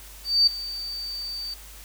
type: tone with ADSR envelope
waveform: sine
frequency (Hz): 4609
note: D8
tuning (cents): -33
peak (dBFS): -13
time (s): 0.24-1.54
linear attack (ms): 230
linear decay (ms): 7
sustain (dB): -17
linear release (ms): 4
effects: added 50 Hz sine -45 dBFS peak until 1.84 s + white hiss -46 dBFS RMS until 1.84 s